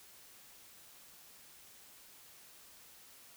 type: silence
effects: white hiss -58 dBFS RMS until 3.36 s